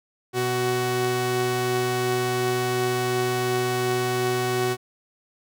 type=tone pair together; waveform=sawtooth; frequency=123.47 / 373.2 Hz; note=B2 / F#4; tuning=0 / +15 cents; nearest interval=octave + perfect fifth; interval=1915 cents; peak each=-24 / -19 dBFS; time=0.33-4.77 s; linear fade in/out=50 ms; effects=none